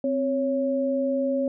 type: tone pair together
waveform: sine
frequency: 261.6 / 554.4 Hz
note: C4 / C#5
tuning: 0 / 0 cents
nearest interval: octave + minor second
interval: 1300 cents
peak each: -25 / -24 dBFS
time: 0.04-1.48 s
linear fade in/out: 2 ms
effects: none